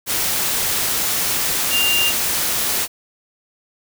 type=tone in noise; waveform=sine; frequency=2794 Hz; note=F7; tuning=in tune; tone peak=-16 dBFS; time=1.7-2.13 s; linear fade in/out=50 ms; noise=white; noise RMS=-20 dBFS; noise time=0.06-2.88 s; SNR=+1 dB; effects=none